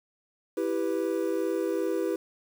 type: chord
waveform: triangle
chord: E minor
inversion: none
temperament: equal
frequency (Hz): 329.6 / 392 / 493.9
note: E4 / G4 / B4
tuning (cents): 0 / 0 / 0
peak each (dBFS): -28 / -28 / -29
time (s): 0.57-2.16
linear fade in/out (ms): 5
effects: 8-bit